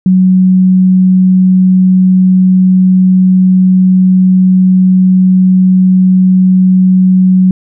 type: tone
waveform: sine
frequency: 185.6 Hz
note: F#3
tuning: 6 cents sharp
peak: -3 dBFS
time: 0.06-7.51 s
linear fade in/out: 2 ms
effects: none